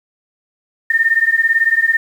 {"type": "beating tone pair", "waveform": "sine", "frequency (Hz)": [1809, 1827], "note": ["A6", "A#6"], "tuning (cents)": [48, -35], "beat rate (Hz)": 18, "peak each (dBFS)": -14, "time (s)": [0.9, 1.97], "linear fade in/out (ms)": 5, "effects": ["7-bit"]}